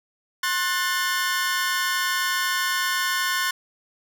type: chord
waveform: sawtooth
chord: F# diminished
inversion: second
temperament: just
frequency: 1065.6 / 1480 / 1776 Hz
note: C6 / F#6 / A6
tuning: +31 / 0 / +16 cents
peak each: -23 dBFS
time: 0.43-3.51 s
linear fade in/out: 5 ms
effects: none